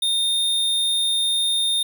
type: tone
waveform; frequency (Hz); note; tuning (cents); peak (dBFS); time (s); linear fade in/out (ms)
square; 3651; A#7; -37; -19; 0.02-1.83; 5
effects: none